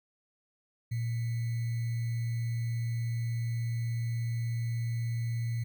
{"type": "tone with sample-and-hold", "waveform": "sine", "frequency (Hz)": 116.54, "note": "A#2", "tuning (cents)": 0, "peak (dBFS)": -29, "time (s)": [0.91, 5.64], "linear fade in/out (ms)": 10, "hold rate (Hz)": 2100, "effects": []}